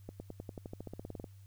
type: accelerating click train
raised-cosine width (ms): 2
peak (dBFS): -29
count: 17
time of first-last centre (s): 0.09-1.242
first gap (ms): 110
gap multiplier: 0.94
effects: added 98 Hz sine -52 dBFS peak until 1.46 s + white hiss -70 dBFS RMS until 1.46 s